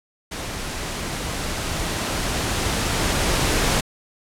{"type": "noise with level ramp", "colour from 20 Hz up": "pink", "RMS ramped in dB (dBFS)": [-30, -19], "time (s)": [0.31, 3.81], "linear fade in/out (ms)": 10, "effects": ["low-pass 10000 Hz 12 dB/octave"]}